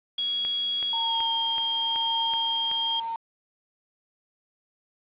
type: tone with pitch glide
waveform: sine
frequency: 3322 to 3214 Hz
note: G#7 to G7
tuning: 0 to +43 cents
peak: -24 dBFS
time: 0.18-3 s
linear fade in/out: 5 ms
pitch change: -57 cents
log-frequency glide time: 0.99-1.27 s
type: click train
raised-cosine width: 0.2 ms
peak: -19 dBFS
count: 7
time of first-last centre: 0.45-2.714 s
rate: 2.65 Hz
type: tone with tremolo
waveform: sine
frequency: 913 Hz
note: A#5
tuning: 36 cents flat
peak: -27 dBFS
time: 0.93-3.16 s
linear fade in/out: 2 ms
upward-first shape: triangle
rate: 0.98 Hz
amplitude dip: 55%
effects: resampled to 8000 Hz + 8-bit